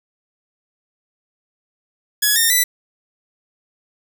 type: tone with pitch steps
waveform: 5% pulse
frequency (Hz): 1686 / 1828 / 1982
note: G#6 / A#6 / B6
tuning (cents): +26 / -34 / +6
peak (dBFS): -3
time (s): 2.22-2.64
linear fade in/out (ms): 10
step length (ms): 140
effects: 7-bit